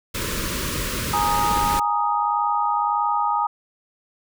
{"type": "band-stop noise", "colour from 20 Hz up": "pink", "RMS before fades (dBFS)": -26, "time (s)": [0.14, 1.8], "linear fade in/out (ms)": 10, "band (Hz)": [600, 960], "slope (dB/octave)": 96}
{"type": "chord", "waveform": "sine", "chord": "Ab suspended second", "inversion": "none", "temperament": "equal", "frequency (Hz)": [830.6, 932.3, 1244.5], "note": ["Ab5", "Bb5", "Eb6"], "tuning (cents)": [0, 0, 0], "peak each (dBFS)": -23, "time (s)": [1.13, 3.47], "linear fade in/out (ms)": 5}
{"effects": []}